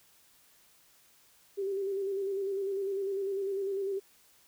sine tone with vibrato, 392 Hz, G4, in tune, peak -30 dBFS, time 1.57-4 s, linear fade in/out 20 ms, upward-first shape square, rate 10 Hz, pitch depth 33 cents each way, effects white hiss -63 dBFS RMS until 4.47 s

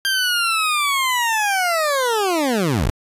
20% pulse linear sweep, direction down, 1592 to 34.21 Hz, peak -12 dBFS, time 0.05-2.9 s, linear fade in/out 0 ms, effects resampled to 32000 Hz

